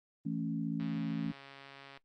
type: chord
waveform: sine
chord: A major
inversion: second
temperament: equal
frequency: 164.81 / 220 / 277.2 Hz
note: E3 / A3 / C#4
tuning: 0 / 0 / 0 cents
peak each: -37 dBFS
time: 0.25-1.32 s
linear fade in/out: 10 ms
type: click train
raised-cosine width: 0.3 ms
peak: -35 dBFS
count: 163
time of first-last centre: 0.8-1.974 s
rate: 138 Hz
effects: noise-tail reverb RT60 0.1 s tail -19 dB re dry + Opus 24 kbps